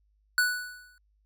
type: tone with exponential decay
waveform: square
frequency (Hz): 1480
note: F#6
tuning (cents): 0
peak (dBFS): -20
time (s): 0.38-0.98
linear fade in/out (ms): 1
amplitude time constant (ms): 130
effects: added 51 Hz sine -65 dBFS peak until 1.25 s